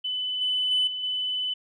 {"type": "tone with level steps", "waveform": "sine", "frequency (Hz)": 3007, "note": "F#7", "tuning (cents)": 27, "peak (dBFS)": [-26, -22, -19, -29, -25], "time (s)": [0.04, 1.54], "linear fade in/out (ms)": 10, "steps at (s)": [0.41, 0.71, 0.87, 1.03], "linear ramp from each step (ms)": 5, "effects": ["tanh soft clip ceiling -16 dBFS"]}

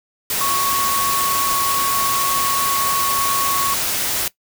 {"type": "tone in noise", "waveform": "sine", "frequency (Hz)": 1108.7, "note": "C#6", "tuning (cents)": 0, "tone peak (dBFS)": -19, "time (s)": [0.41, 3.74], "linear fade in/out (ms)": 2, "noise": "white", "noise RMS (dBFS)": -21, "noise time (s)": [0.3, 4.28], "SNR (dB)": -1, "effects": ["noise-tail reverb RT60 0.1 s tail -19 dB re dry"]}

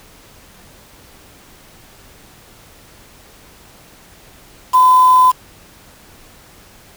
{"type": "tone with quantisation", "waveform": "sine", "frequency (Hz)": 1014, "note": "B5", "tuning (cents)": 45, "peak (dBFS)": -6, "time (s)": [4.73, 5.32], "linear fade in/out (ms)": 20, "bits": 4, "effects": ["pink hiss -44 dBFS RMS until 6.96 s"]}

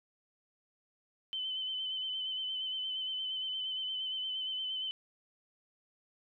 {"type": "tone with vibrato", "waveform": "sine", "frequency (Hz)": 3054, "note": "G7", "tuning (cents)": -46, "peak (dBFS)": -34, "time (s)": [1.33, 4.91], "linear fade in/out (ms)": 0, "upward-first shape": "sine", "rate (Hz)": 8.6, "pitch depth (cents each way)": 32, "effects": []}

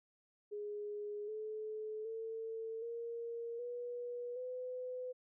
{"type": "tone with pitch steps", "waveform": "sine", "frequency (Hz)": [415.3, 431.7, 448.7, 466.4, 484.8, 504], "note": ["G#4", "A4", "A4", "A#4", "B4", "B4"], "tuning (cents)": [0, -33, 34, 1, -32, 35], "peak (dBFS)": -40, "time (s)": [0.51, 5.13], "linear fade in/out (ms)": 20, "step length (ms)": 770, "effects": []}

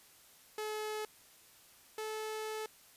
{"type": "tone pair in turn", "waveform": "sawtooth", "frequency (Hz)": [428.4, 434.1], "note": ["A4", "A4"], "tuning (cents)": [-46, -23], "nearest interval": "unison", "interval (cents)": 23, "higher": "second", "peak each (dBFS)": [-33, -34], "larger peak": "first", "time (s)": [[0.58, 1.05], [1.98, 2.66]], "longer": "second", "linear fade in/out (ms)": 2, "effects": ["white hiss -61 dBFS RMS until 2.96 s", "resampled to 32000 Hz"]}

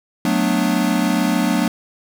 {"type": "chord", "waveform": "square", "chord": "B minor seventh", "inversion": "second", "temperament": "equal", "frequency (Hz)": [185, 220, 246.9, 293.7], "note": ["F#3", "A3", "B3", "D4"], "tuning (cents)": [0, 0, 0, 0], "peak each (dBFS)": -22, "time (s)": [0.25, 1.68], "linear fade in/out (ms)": 2, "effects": []}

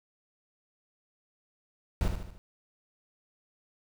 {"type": "noise with echo", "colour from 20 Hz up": "brown", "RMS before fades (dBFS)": -26, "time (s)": [2.01, 2.08], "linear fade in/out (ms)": 0, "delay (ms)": 75, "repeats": 4, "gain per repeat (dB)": -6, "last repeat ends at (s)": 2.38, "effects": []}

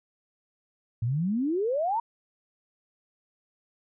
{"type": "exponential sweep", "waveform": "sine", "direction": "up", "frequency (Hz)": [108.3, 959], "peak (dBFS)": -24, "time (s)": [1.02, 2], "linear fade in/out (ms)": 5, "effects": []}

